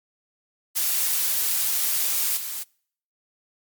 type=noise with level steps; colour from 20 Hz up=blue; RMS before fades=-23 / -31 dBFS; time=0.75-2.64 s; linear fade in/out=20 ms; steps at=2.36 s; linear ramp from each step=20 ms; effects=noise-tail reverb RT60 0.6 s tail -26 dB re dry + MP3 96 kbps